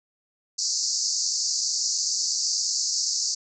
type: band-pass noise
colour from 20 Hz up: pink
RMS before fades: -26 dBFS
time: 0.58-3.35 s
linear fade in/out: 10 ms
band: 4500 to 7200 Hz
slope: 96 dB/octave
effects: none